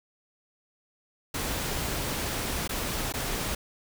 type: noise with dropouts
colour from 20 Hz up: pink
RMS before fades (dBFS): -31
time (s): 1.34-3.55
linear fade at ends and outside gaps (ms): 5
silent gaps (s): 2.677-2.692 / 3.125-3.138
effects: none